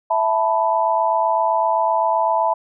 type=chord; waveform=sine; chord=E suspended fourth; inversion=none; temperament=equal; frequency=659.3 / 880 / 987.8 Hz; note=E5 / A5 / B5; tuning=0 / 0 / 0 cents; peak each=-20 / -19 / -20 dBFS; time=0.1-2.54 s; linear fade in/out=10 ms; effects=none